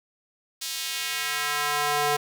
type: tone with high-pass filter sweep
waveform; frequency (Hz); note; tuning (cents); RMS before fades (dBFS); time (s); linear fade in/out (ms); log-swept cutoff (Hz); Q
square; 146.83; D3; 0; -27; 0.61-2.17; 10; 4400 to 570; 1.1
effects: none